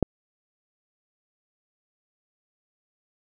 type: click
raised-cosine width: 2 ms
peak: -6 dBFS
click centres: 0.027 s
effects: none